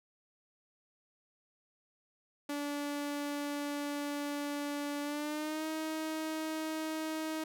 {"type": "tone with pitch glide", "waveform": "sawtooth", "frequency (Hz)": [289, 315.2], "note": ["D4", "D#4"], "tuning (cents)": [-28, 23], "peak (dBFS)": -31, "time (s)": [2.49, 7.44], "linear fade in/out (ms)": 5, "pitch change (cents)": 151, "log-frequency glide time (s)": [5.02, 5.66], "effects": []}